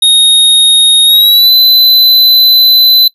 square tone with pitch glide, 3731 to 4022 Hz, A#7 to B7, +1 to +31 cents, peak -3 dBFS, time 0.02-3.08 s, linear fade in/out 5 ms, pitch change +130 cents, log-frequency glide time 1.05-1.52 s, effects noise-tail reverb RT60 0.1 s tail -22 dB re dry

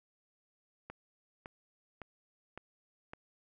click train, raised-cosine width 0.5 ms, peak -29 dBFS, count 5, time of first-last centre 0.9-3.135 s, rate 1.79 Hz, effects none

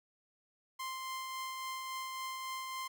sawtooth tone with tremolo, 1046.5 Hz, C6, in tune, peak -34 dBFS, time 0.79-2.88 s, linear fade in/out 10 ms, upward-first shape triangle, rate 3.6 Hz, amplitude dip 30%, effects none

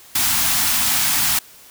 white band-stop noise, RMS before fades -18 dBFS, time 0.15-1.39 s, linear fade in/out 5 ms, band 300 to 690 Hz, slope 48 dB/octave, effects white hiss -45 dBFS RMS until 1.7 s

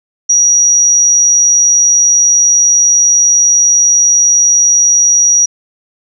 sine tone, 5770 Hz, F#8, 44 cents flat, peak -5 dBFS, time 0.29-5.46 s, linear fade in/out 10 ms, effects none

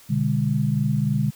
sine chord, G# diminished, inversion first, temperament equal with one note detuned, 123.47 / 146.83 / 203.8 Hz, B2 / D3 / G#3, 0 / 0 / -32 cents, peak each -24 / -22 / -24 dBFS, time 0.09-1.31 s, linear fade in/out 20 ms, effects white hiss -50 dBFS RMS until 1.35 s

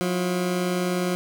20% pulse tone pair together, 180 / 340.2 Hz, F#3 / F4, -47 / -45 cents, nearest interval major seventh, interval 1102 cents, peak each -18 / -30 dBFS, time 0.01-1.15 s, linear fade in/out 0 ms, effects none

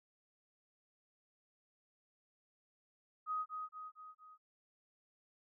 sine tone with echo, 1254 Hz, D#6, 13 cents sharp, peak -35 dBFS, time 3.26-3.46 s, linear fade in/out 50 ms, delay 230 ms, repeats 4, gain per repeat -5 dB, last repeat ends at 4.38 s, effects none

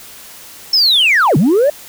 sine linear two-way sweep, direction down then up, 5380 to 128.9 to 613 Hz, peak -6 dBFS, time 0.73-1.7 s, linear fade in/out 5 ms, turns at 1.37 s, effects tanh soft clip ceiling -6 dBFS + white hiss -36 dBFS RMS until 1.88 s

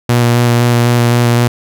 sawtooth tone with vibrato, 119.8 Hz, A#2, 48 cents sharp, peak -4 dBFS, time 0.09-1.48 s, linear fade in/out 5 ms, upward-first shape square, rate 3.9 Hz, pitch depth 10 cents each way, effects none

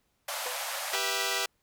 pink band-pass noise, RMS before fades -35 dBFS, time 0.28-0.96 s, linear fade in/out 5 ms, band 540 to 15000 Hz, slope 96 dB/octave
25% pulse tone with exponential decay, 501 Hz, B4, 25 cents sharp, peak -29 dBFS, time 0.46-0.65 s, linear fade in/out 2 ms, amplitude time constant 40 ms
5% pulse chord, E minor, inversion first, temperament equal with one note detuned, 392 / 488.2 / 659.3 Hz, G4 / B4 / E5, 0 / -20 / 0 cents, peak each -21 dBFS, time 0.93-1.46 s, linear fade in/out 5 ms
effects pink hiss -74 dBFS RMS until 1.62 s

